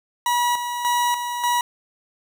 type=tone with tremolo; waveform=40% pulse; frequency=967 Hz; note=B5; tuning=37 cents flat; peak=-17 dBFS; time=0.26-1.61 s; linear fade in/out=2 ms; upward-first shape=square; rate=1.7 Hz; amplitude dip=55%; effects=none